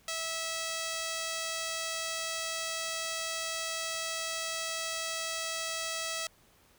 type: tone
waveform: 5% pulse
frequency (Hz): 652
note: E5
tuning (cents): -19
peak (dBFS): -22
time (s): 0.08-6.27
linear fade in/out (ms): 2
effects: pink hiss -63 dBFS RMS until 6.78 s